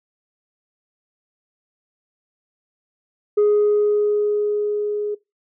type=tone with level ramp; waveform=sine; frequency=416.6 Hz; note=G#4; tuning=5 cents sharp; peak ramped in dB=-10 to -21 dBFS; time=3.37-5.15 s; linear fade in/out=10 ms; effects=noise-tail reverb RT60 0.2 s tail -21 dB re dry + tanh soft clip ceiling -11 dBFS

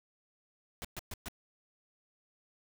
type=noise bursts; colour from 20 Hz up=pink; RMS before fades=-41 dBFS; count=4; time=0.82-1.284 s; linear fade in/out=0 ms; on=26 ms; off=120 ms; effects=none

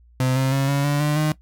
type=tone with pitch steps; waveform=35% pulse; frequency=128.9 / 132.68 / 136.56 / 140.57 / 144.69 / 148.92 / 153.29 Hz; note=C3 / C3 / C#3 / C#3 / D3 / D3 / D#3; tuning=-26 / +25 / -26 / +25 / -25 / +24 / -25 cents; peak=-16 dBFS; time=0.2-1.32 s; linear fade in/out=2 ms; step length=160 ms; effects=noise-tail reverb RT60 0.1 s tail -18 dB re dry + added 59 Hz sine -49 dBFS peak until 1.41 s

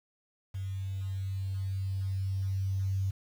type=tone with level ramp; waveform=sine; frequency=96.3 Hz; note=G2; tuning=30 cents flat; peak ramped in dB=-33 to -27 dBFS; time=0.54-3.11 s; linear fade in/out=10 ms; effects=9-bit

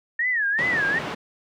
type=tone with vibrato; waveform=sine; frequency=1803 Hz; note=A6; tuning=42 cents sharp; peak=-20 dBFS; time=0.19-0.99 s; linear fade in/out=5 ms; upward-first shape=sine; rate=2.6 Hz; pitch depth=200 cents each way
type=band-pass noise; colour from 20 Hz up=pink; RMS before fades=-31 dBFS; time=0.58-1.15 s; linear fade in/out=10 ms; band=190 to 2600 Hz; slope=12 dB/octave
effects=none

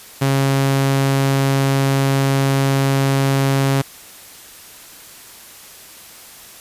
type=tone; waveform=sawtooth; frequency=136.5 Hz; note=C#3; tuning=26 cents flat; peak=-10 dBFS; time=0.21-3.82 s; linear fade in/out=10 ms; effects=white hiss -40 dBFS RMS until 6.6 s + resampled to 32000 Hz

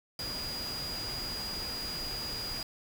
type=tone in noise; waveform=sine; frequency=4874 Hz; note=D#8; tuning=37 cents flat; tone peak=-36 dBFS; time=0.19-2.63 s; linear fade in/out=2 ms; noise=pink; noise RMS=-41 dBFS; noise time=0.19-2.63 s; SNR=+2 dB; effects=none

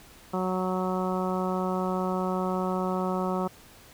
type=harmonic tone; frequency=185 Hz; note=F#3; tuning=in tune; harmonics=1 / 2 / 3 / 4 / 5 / 6 / 7; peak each=-29 / -32 / -34 / -35 / -36 / -37 / -37 dBFS; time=0.33-3.48 s; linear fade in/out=10 ms; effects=pink hiss -52 dBFS RMS until 3.93 s

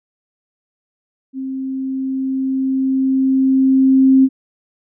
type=tone with level ramp; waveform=sine; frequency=265.1 Hz; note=C4; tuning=23 cents sharp; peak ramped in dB=-22 to -6 dBFS; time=1.33-4.29 s; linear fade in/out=50 ms; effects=none

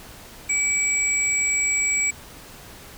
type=tone pair together; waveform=sine; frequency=2300 / 7750 Hz; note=D7 / B8; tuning=-37 / -34 cents; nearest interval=octave + major sixth; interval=2103 cents; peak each=-22 dBFS; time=0.49-2.11 s; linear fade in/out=10 ms; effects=pink hiss -43 dBFS RMS until 2.97 s

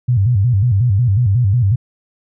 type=tone with vibrato; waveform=sine; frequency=110 Hz; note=A2; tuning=in tune; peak=-10 dBFS; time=0.08-1.76 s; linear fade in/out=10 ms; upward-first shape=square; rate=5.5 Hz; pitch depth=200 cents each way; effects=none

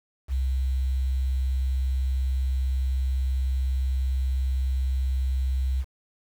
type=tone with quantisation; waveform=sine; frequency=65.41 Hz; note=C2; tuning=in tune; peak=-22 dBFS; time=0.28-5.85 s; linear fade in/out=50 ms; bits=8; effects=none

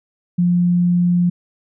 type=tone; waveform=sine; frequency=176 Hz; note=F3; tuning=14 cents sharp; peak=-12 dBFS; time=0.38-1.3 s; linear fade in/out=10 ms; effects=none

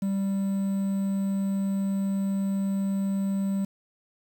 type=tone with quantisation; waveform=triangle; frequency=196 Hz; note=G3; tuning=in tune; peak=-22 dBFS; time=0.02-3.65 s; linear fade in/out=5 ms; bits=8; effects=none

